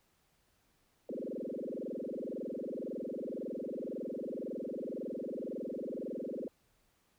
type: tone with frequency modulation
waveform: sine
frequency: 386.4 Hz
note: G4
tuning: 25 cents flat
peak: -37 dBFS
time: 1.09-6.48 s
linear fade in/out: 2 ms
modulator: 21.9 Hz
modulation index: 7.8
effects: pink hiss -73 dBFS RMS until 7.18 s